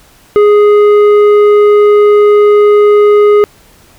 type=tone with tanh clipping; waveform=sine; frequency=415.3 Hz; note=G#4; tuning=in tune; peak=-4 dBFS; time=0.36-3.44 s; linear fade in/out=0 ms; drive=9 dB; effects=pink hiss -43 dBFS RMS until 3.98 s